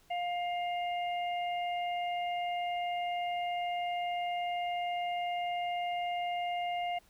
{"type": "harmonic tone", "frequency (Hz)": 705, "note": "F5", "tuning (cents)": 16, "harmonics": [1, 3, 4], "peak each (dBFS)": [-32, -42, -44], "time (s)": [0.1, 6.99], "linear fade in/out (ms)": 10, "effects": ["pink hiss -65 dBFS RMS until 7.09 s"]}